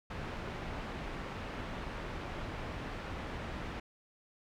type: low-pass noise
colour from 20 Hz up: pink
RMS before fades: -41 dBFS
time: 0.1-3.8 s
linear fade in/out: 5 ms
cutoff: 2400 Hz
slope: 12 dB/octave
effects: none